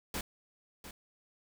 pink noise with echo, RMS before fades -37 dBFS, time 0.14-0.21 s, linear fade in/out 2 ms, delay 700 ms, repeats 1, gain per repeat -11 dB, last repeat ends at 0.91 s, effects none

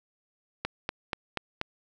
click train, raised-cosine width 0.3 ms, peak -13 dBFS, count 5, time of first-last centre 0.65-1.614 s, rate 4.15 Hz, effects none

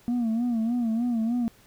sine tone with vibrato, 233.1 Hz, A#3, in tune, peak -20 dBFS, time 0.08-1.48 s, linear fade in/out 0 ms, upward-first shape sine, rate 3.3 Hz, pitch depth 91 cents each way, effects tanh soft clip ceiling -22 dBFS + pink hiss -57 dBFS RMS until 1.66 s

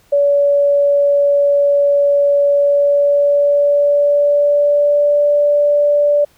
sine tone with pitch glide, 570 to 583 Hz, C#5 to D5, +48 to -13 cents, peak -9 dBFS, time 0.12-6.25 s, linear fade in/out 10 ms, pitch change +39 cents, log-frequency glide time 2.46-5.18 s, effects pink hiss -53 dBFS RMS until 6.37 s

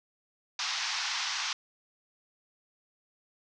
white band-pass noise, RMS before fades -33 dBFS, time 0.59-1.53 s, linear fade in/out 2 ms, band 810 to 6000 Hz, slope 48 dB/octave, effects none

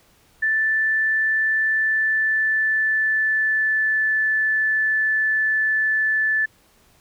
sine tone with pitch glide, 1760 to 1746.8 Hz, A6 to A6, 0 to -13 cents, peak -17 dBFS, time 0.42-6.46 s, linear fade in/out 10 ms, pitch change -13 cents, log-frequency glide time 1.67-4.09 s, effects pink hiss -57 dBFS RMS until 7 s

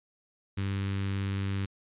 sawtooth tone with notch filter, 98 Hz, G2, in tune, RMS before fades -31 dBFS, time 0.57-1.66 s, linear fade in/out 10 ms, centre 670 Hz, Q 0.52, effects resampled to 8000 Hz

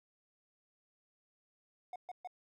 triangle tone bursts, 727 Hz, F#5, 31 cents flat, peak -39 dBFS, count 3, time 1.93-2.274 s, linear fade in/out 2 ms, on 28 ms, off 130 ms, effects none

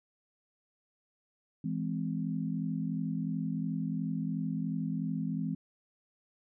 sine chord, E augmented, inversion none, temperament equal with one note detuned, 164.81 / 207.7 / 258.6 Hz, E3 / G#3 / B#3, 0 / 0 / -20 cents, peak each -34 / -36 / -36 dBFS, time 1.64-5.55 s, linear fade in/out 5 ms, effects none

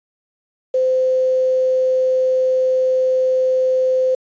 sine tone with quantisation, 516 Hz, C5, 24 cents flat, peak -13 dBFS, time 0.74-4.15 s, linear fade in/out 5 ms, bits 7, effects resampled to 16000 Hz

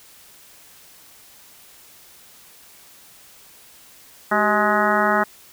harmonic tone with a mistuned harmonic, 210.2 Hz, G#3, 21 cents sharp, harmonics 1 / 2 / 3 / 4 / 5 / 6 / 7 / 8 / 9, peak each -25 / -26 / -23 / -23 / -26 / -22 / -24 / -28 / -27 dBFS, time 4.31-5.24 s, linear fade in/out 10 ms, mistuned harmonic 2, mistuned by -130 cents, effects white hiss -48 dBFS RMS until 5.52 s

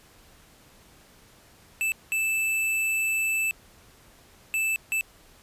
square tone bursts at uneven times, 2637 Hz, E7, in tune, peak -24 dBFS, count 4, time 1.81-1.92 / 2.12-3.51 / 4.54-4.76 / 4.92-5.01 s, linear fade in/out 0 ms, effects pink hiss -55 dBFS RMS until 5.42 s + resampled to 32000 Hz

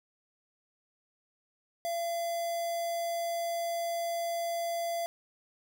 square tone with notch filter, 680 Hz, F5, 46 cents flat, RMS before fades -33 dBFS, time 1.85-5.06 s, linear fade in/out 0 ms, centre 2500 Hz, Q 1.3, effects none

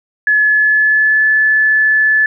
sine tone with pitch glide, 1708 to 1732.8 Hz, G#6 to A6, +48 to -27 cents, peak -8 dBFS, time 0.27-2.26 s, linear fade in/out 2 ms, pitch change +25 cents, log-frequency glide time 0.39-1.27 s, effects none

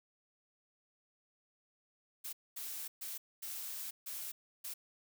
blue noise bursts at uneven times, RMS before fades -43 dBFS, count 6, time 2.24-2.33 / 2.56-2.88 / 3.01-3.18 / 3.42-3.91 / 4.06-4.32 / 4.64-4.74 s, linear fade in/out 10 ms, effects none

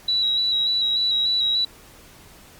sine tone with vibrato, 3900 Hz, B7, 23 cents flat, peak -18 dBFS, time 0.08-1.65 s, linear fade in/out 5 ms, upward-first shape square, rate 3.4 Hz, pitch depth 20 cents each way, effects pink hiss -48 dBFS RMS until 2.59 s + Opus 48 kbps

